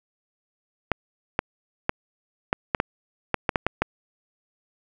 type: clicks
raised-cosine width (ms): 0.5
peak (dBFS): -5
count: 11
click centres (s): 0.917 / 1.391 / 1.894 / 2.529 / 2.748 / 2.801 / 3.343 / 3.492 / 3.558 / 3.666 / 3.82
effects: none